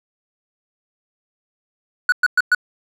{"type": "tone bursts", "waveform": "triangle", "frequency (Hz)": 1472, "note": "F#6", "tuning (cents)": -9, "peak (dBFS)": -9, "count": 4, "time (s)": [2.09, 2.548], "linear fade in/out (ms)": 2, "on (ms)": 32, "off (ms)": 110, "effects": []}